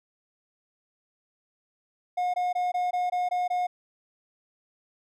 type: tone bursts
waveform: triangle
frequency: 720 Hz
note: F#5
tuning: 47 cents flat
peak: -22 dBFS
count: 8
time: 2.17-3.67 s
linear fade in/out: 10 ms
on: 170 ms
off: 20 ms
effects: none